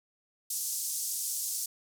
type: band-pass noise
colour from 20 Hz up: pink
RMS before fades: -34 dBFS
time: 0.5-1.66 s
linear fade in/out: 5 ms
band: 6000 to 14000 Hz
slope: 24 dB/octave
effects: none